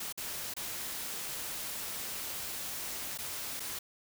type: noise with dropouts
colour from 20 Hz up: white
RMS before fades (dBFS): -39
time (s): 0-3.79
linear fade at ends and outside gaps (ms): 5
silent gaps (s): 0.126-0.175 / 0.539-0.565 / 3.177-3.185 / 3.597-3.602
effects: none